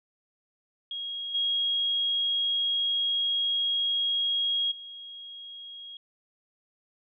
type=tone with level steps; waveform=sine; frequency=3283 Hz; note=G#7; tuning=21 cents flat; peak=-32 / -24 / -40 dBFS; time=0.91-5.97 s; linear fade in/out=2 ms; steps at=1.34 / 4.71 s; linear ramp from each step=10 ms; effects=none